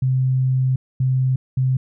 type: tone bursts at uneven times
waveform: sine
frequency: 130 Hz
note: C3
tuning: 11 cents flat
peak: -15 dBFS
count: 3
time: 0.02-0.76 / 1-1.36 / 1.57-1.77 s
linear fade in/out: 5 ms
effects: none